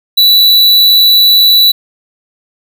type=tone; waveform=square; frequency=3951 Hz; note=B7; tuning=in tune; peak=-4 dBFS; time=0.17-1.72 s; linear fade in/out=10 ms; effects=none